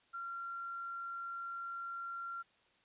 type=tone with quantisation; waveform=sine; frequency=1375 Hz; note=F6; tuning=27 cents flat; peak=-40 dBFS; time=0.13-2.43 s; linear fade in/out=20 ms; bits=11; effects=white hiss -70 dBFS RMS until 2.84 s + resampled to 8000 Hz